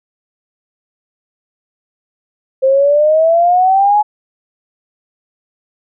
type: exponential sweep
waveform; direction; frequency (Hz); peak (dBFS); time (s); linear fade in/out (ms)
sine; up; 523.3 to 850; -7; 2.62-4.03; 20
effects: none